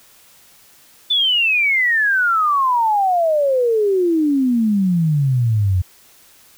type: exponential sweep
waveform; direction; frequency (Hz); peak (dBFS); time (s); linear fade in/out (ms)
sine; down; 3533 to 88.2; -13; 1.1-5.82; 10
effects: white hiss -49 dBFS RMS until 6.57 s